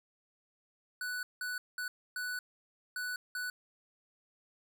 square tone bursts at uneven times, 1485 Hz, F#6, 6 cents sharp, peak -36 dBFS, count 6, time 1.01-1.23 / 1.41-1.58 / 1.78-1.88 / 2.16-2.39 / 2.96-3.16 / 3.35-3.5 s, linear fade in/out 2 ms, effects none

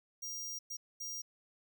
45% pulse tone bursts at uneven times, 5700 Hz, F8, 34 cents sharp, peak -40 dBFS, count 3, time 0.22-0.59 / 0.7-0.77 / 1-1.22 s, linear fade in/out 10 ms, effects none

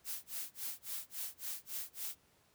blue noise with tremolo, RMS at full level -40 dBFS, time 0.04-2.16 s, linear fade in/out 50 ms, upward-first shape sine, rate 3.6 Hz, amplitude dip 100%, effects pink hiss -70 dBFS RMS until 2.54 s + high-pass 60 Hz 12 dB/octave

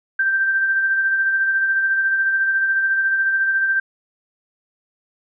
sine tone with tremolo, 1568 Hz, G6, in tune, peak -14 dBFS, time 0.19-3.8 s, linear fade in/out 5 ms, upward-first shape sine, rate 14 Hz, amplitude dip 35%, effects none

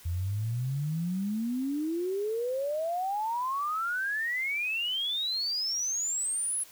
sine exponential sweep, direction up, 82.41 to 10810 Hz, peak -28 dBFS, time 0.05-6.64 s, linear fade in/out 10 ms, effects white hiss -53 dBFS RMS until 6.71 s

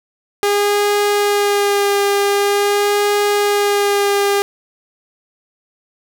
sawtooth tone with vibrato, 406.7 Hz, G#4, 36 cents flat, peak -9 dBFS, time 0.43-4.42 s, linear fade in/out 0 ms, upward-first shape sine, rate 0.45 Hz, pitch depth 18 cents each way, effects none

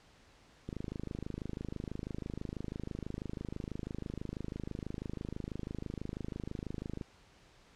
click train, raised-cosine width 3 ms, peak -26 dBFS, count 166, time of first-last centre 0.69-7.012 s, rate 26.1 Hz, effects pink hiss -62 dBFS RMS until 7.75 s + low-pass 6000 Hz 12 dB/octave

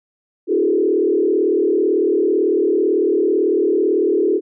sine tone with frequency modulation, 379.6 Hz, F#4, 44 cents sharp, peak -13 dBFS, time 0.47-4.41 s, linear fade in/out 50 ms, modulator 38 Hz, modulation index 1.6, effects none

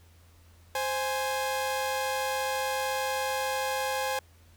sawtooth tone pair together, 523.3 / 830.7 Hz, C5 / G#5, 0 / 0 cents, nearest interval minor sixth, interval 800 cents, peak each -27 / -27 dBFS, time 0.75-4.19 s, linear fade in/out 2 ms, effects added 84 Hz sine -55 dBFS peak until 4.56 s + pink hiss -62 dBFS RMS until 4.56 s

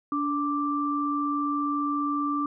sine tone pair together, 289.5 / 1174.7 Hz, D4 / D6, -25 / 0 cents, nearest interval 2 octaves, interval 2425 cents, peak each -27 dBFS, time 0.12-2.46 s, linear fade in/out 2 ms, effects none

